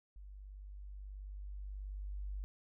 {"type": "tone with level ramp", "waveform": "sine", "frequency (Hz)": 49.26, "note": "G1", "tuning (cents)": 9, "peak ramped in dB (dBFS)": [-49, -38], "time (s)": [0.16, 2.44], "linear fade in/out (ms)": 0, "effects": []}